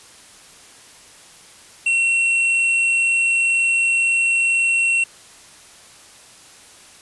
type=tone with hard clipping; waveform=triangle; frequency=2721 Hz; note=F7; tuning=46 cents flat; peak=-16 dBFS; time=1.86-5.04 s; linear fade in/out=5 ms; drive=8 dB; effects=white hiss -45 dBFS RMS until 7.01 s + resampled to 24000 Hz